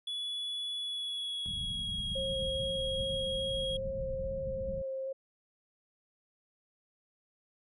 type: tone with pitch glide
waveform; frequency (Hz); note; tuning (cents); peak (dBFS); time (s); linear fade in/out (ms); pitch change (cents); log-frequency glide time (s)
triangle; 3409 to 3287; G#7 to G#7; +45 to -19; -33; 0.07-3.77; 5; -64; 0.77-2.09
type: low-pass noise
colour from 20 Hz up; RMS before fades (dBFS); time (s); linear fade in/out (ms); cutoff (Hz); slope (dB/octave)
pink; -41; 1.46-4.82; 0; 220; 96
type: tone with vibrato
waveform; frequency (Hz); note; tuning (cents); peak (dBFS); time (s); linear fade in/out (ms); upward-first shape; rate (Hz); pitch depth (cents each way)
sine; 534; C5; +35; -34; 2.15-5.13; 10; square; 2.4; 9
effects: resampled to 32000 Hz